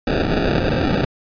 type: noise with sample-and-hold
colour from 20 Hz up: violet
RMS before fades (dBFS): -18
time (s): 0.07-1.05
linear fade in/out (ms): 5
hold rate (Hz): 1050
effects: resampled to 11025 Hz